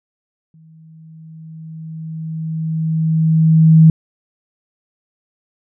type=tone with exponential growth; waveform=sine; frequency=160 Hz; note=D#3; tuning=49 cents sharp; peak=-3 dBFS; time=0.54-3.9 s; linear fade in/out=2 ms; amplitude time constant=730 ms; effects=none